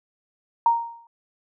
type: tone with exponential decay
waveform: sine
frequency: 931 Hz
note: A#5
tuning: 2 cents flat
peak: -12 dBFS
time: 0.66-1.07 s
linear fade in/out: 2 ms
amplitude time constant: 88 ms
effects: none